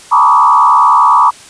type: tone with frequency modulation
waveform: sine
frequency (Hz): 1056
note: C6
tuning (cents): +16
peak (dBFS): -4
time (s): 0.11-1.31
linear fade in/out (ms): 20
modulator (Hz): 70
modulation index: 2.3
effects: white hiss -36 dBFS RMS until 1.49 s + resampled to 22050 Hz